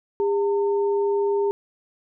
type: tone pair together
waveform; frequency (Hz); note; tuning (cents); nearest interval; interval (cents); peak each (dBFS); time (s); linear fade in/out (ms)
sine; 403.5 / 905.8; G#4 / A#5; -50 / -50; octave + major second; 1400; -19 / -30; 0.2-1.51; 0
effects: none